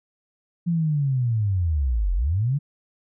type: linear two-way sweep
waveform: sine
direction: down then up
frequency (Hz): 174.61 to 41.2 to 149.9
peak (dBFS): -19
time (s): 0.66-2.59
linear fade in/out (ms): 20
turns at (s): 2.14
effects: none